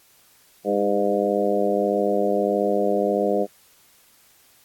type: harmonic tone with a mistuned harmonic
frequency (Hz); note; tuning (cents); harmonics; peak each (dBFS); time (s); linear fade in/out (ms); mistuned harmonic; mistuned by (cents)
101.6; G#2; -38; 2 / 3 / 4 / 5 / 6 / 7; -27 / -28 / -24 / -24 / -25 / -28; 0.64-3.47; 50; 3; +40
effects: white hiss -56 dBFS RMS until 4.64 s + AAC 64 kbps